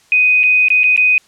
sine tone with dropouts, 2498 Hz, D#7, 6 cents sharp, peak -8 dBFS, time 0.12-1.18 s, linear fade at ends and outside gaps 1 ms, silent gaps 0.433-0.437 / 0.684-0.703 / 0.834-0.84 / 0.963-0.976 s, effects white hiss -51 dBFS RMS until 1.27 s + low-pass 8000 Hz 12 dB/octave

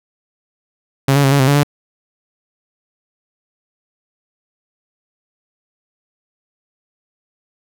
sawtooth tone with pitch steps, 136.5 / 142 / 135.6 / 141.4 / 131.3 / 142.6 / 145.1 Hz, C#3 / C#3 / C#3 / C#3 / C3 / C#3 / D3, -26 / +42 / -38 / +35 / +6 / +49 / -21 cents, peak -6 dBFS, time 1.08-1.633 s, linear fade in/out 5 ms, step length 79 ms, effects none

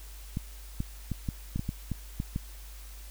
clicks, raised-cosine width 5 ms, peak -18 dBFS, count 10, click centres 0.371 / 0.804 / 1.117 / 1.288 / 1.56 / 1.594 / 1.691 / 1.917 / 2.201 / 2.361 s, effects added 50 Hz sine -43 dBFS peak until 3.1 s + white hiss -52 dBFS RMS until 3.1 s

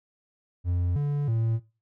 triangle tone with pitch steps, 88.3 / 144.6 / 113.4 Hz, F2 / D3 / A#2, +20 / -27 / -47 cents, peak -21 dBFS, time 0.64-1.6 s, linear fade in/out 50 ms, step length 320 ms, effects noise-tail reverb RT60 0.3 s tail -18 dB re dry

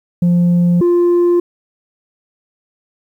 sine tone pair in turn, 174.61 / 349.2 Hz, F3 / F4, 0 / 0 cents, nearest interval octave, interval 1200 cents, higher second, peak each -6 dBFS, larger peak neither, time 0.22-0.81 / 0.81-1.4 s, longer neither, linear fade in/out 5 ms, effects tanh soft clip ceiling -8 dBFS + 8-bit

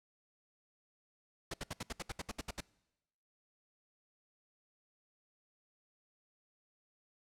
pink noise bursts, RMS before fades -40 dBFS, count 12, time 1.51-2.606 s, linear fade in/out 5 ms, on 29 ms, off 68 ms, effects noise-tail reverb RT60 1.0 s tail -24 dB re dry + low-pass 9000 Hz 12 dB/octave

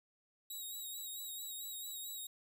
5% pulse tone with vibrato, 3821 Hz, A#7, 42 cents sharp, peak -36 dBFS, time 0.5-2.27 s, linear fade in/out 5 ms, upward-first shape sine, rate 4.5 Hz, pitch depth 42 cents each way, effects none

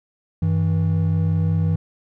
triangle tone pair together, 96 / 161.45 Hz, G2 / E3, -36 / -36 cents, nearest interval major sixth, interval 900 cents, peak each -17 dBFS, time 0.42-1.76 s, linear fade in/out 5 ms, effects tanh soft clip ceiling -7 dBFS

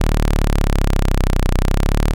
sawtooth exponential two-way sweep, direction down then up, 38.37 to 30.77 to 38.37 Hz, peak -9 dBFS, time 0-2.14 s, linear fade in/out 10 ms, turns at 1.53 s, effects none

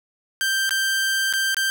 sawtooth tone with dropouts, 1571 Hz, G6, 3 cents sharp, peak -16 dBFS, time 0.41-1.7 s, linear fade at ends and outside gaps 0 ms, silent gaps 0.693-0.708 / 1.327-1.336 / 1.545-1.568 s, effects none

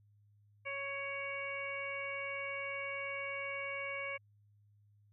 harmonic tone with a mistuned harmonic, 554 Hz, C#5, 1 cent flat, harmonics 1 / 2 / 3 / 4 / 5, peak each -44 / -47 / -49 / -40 / -49 dBFS, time 0.65-4.18 s, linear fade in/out 20 ms, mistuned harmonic 4, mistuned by +22 cents, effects added 103 Hz sine -64 dBFS peak until 5.12 s

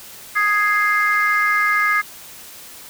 sine chord, Ab major, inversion second, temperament equal, 1244.5 / 1661.2 / 2093 Hz, Eb6 / Ab6 / C7, 0 / 0 / 0 cents, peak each -18 dBFS, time 0.35-2.02 s, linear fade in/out 20 ms, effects tanh soft clip ceiling -8 dBFS + white hiss -39 dBFS RMS until 2.89 s

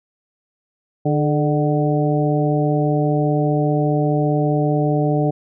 harmonic tone with a mistuned harmonic, 149.5 Hz, D3, 31 cents sharp, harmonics 1 / 2 / 3 / 4 / 5, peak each -18 / -21 / -23 / -24 / -25 dBFS, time 1.05-5.31 s, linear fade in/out 10 ms, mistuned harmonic 3, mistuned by -59 cents, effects none

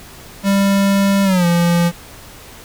square tone with pitch glide, 197.6 to 172.02 Hz, G3 to F3, +14 to -26 cents, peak -12 dBFS, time 0.43-1.92 s, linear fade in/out 50 ms, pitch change -240 cents, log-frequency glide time 1.24-1.46 s, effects pink hiss -38 dBFS RMS until 2.64 s

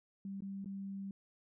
sine tone with dropouts, 196 Hz, G3, in tune, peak -40 dBFS, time 0.25-1.11 s, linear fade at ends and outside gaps 2 ms, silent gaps 0.406-0.421 / 0.645-0.658 s, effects none

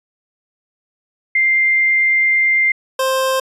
sine / 25% pulse tone pair in turn, 2097 / 525.8 Hz, C7 / C5, +3 / +8 cents, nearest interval 2 octaves, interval 2395 cents, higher first, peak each -11 dBFS, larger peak neither, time 1.35-2.72 / 2.99-3.4 s, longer first, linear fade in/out 5 ms, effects resampled to 32000 Hz

